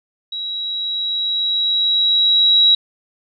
sine tone with level ramp, 3871 Hz, B7, 35 cents flat, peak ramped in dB -23 to -8 dBFS, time 0.32-2.75 s, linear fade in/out 5 ms, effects none

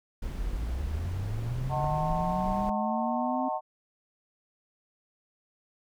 brown noise, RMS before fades -36 dBFS, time 0.22-2.7 s, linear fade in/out 5 ms
sine linear sweep, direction up, 37.08 to 263.6 Hz, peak -30 dBFS, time 0.37-3.49 s, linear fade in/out 10 ms
sine chord, D# diminished seventh, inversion none, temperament just, 622.3 / 746.7 / 896 / 1075.3 Hz, D#5 / F#5 / A5 / C6, 0 / +16 / +31 / +47 cents, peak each -34 / -32 / -33 / -37 dBFS, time 1.69-3.61 s, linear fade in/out 50 ms
clicks, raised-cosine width 1 ms, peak -24 dBFS, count 2, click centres 1.843 / 2.691 s
effects none

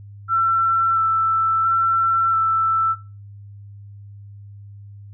sine tone with vibrato, 1336 Hz, E6, 23 cents sharp, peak -15 dBFS, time 0.28-2.96 s, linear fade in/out 50 ms, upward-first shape square, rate 0.73 Hz, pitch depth 12 cents each way, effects noise-tail reverb RT60 0.3 s tail -17 dB re dry + added 101 Hz sine -37 dBFS peak until 5.13 s

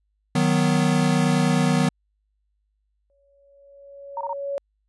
square chord, B major, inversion first, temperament equal, 155.56 / 185 / 246.9 Hz, D#3 / F#3 / B3, 0 / 0 / 0 cents, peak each -22 / -23 / -23 dBFS, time 0.35-1.89 s, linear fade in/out 5 ms
sine tone with exponential growth, 560 Hz, C#5, 18 cents sharp, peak -23 dBFS, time 3.1-4.58 s, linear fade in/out 0 ms, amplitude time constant 320 ms
sine tone bursts, 926 Hz, A#5, 12 cents flat, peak -25 dBFS, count 3, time 4.17-4.331 s, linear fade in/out 2 ms, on 39 ms, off 22 ms
effects added 51 Hz sine -68 dBFS peak until 4.88 s + resampled to 24000 Hz

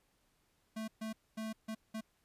square tone bursts at uneven times, 220 Hz, A3, in tune, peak -39 dBFS, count 5, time 0.76-0.88 / 1.01-1.13 / 1.37-1.53 / 1.68-1.75 / 1.94-2.01 s, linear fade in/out 10 ms, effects pink hiss -75 dBFS RMS until 2.24 s + resampled to 32000 Hz

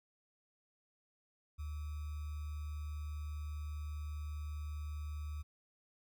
sine tone with sample-and-hold, 75 Hz, D2, 37 cents sharp, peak -39 dBFS, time 1.58-5.43 s, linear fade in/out 20 ms, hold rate 1225 Hz, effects none

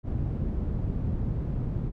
white low-pass noise, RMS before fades -29 dBFS, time 0.03-1.92 s, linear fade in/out 50 ms, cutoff 130 Hz, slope 12 dB/octave, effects none

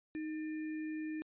sine tone with sample-and-hold, 311.1 Hz, D#4, in tune, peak -37 dBFS, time 0.15-1.22 s, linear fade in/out 0 ms, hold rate 2100 Hz, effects resampled to 8000 Hz

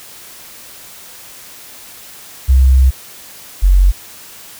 sine tone pair in turn, 65.41 / 46.25 Hz, C2 / F#1, 0 / 0 cents, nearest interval tritone, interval 600 cents, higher first, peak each -5 dBFS, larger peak neither, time 2.48-2.91 / 3.62-3.92 s, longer first, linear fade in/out 20 ms, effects white hiss -36 dBFS RMS until 4.59 s

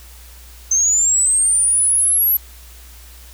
sine linear sweep, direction up, 6200 to 11840 Hz, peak -12 dBFS, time 0.71-2.37 s, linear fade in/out 5 ms, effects added 60 Hz sine -39 dBFS peak until 3.33 s + white hiss -44 dBFS RMS until 3.33 s

